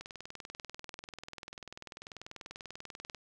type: click train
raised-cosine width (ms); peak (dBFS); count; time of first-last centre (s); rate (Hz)
0.2; -27; 65; 0.01-3.147; 20.4
effects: none